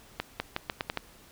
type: accelerating click train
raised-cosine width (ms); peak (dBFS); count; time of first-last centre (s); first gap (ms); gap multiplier
0.3; -13; 7; 0.2-0.973; 200; 0.82
effects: pink hiss -55 dBFS RMS until 1.31 s